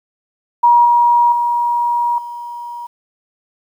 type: tone with level steps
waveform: sine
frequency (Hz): 954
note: A#5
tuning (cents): +40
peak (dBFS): -6 / -8 / -13 / -25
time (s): 0.63-2.87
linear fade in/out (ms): 10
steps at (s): 0.85 / 1.32 / 2.18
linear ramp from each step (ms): 2
effects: 8-bit